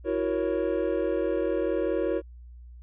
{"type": "chord", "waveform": "triangle", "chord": "F# dominant seventh", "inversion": "third", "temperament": "equal with one note detuned", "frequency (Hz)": [329.6, 370, 469.7, 554.4], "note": ["E4", "F#4", "A#4", "C#5"], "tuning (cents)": [0, 0, 13, 0], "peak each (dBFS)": -28, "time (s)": [0.04, 2.22], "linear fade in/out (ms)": 50, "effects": ["added 60 Hz sine -43 dBFS peak until 2.82 s", "resampled to 8000 Hz"]}